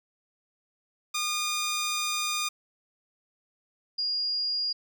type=tone pair in turn; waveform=10% pulse / sine; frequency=1218 / 4843 Hz; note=D#6 / D#8; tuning=-37 / -48 cents; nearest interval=2 octaves; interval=2389 cents; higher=second; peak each=-19 / -26 dBFS; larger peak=first; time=1.14-2.49 / 3.98-4.73 s; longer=first; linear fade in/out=10 ms; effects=none